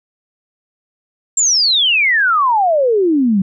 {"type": "exponential sweep", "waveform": "sine", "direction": "down", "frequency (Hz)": [7530, 184], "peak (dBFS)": -10, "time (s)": [1.37, 3.42], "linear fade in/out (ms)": 5, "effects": []}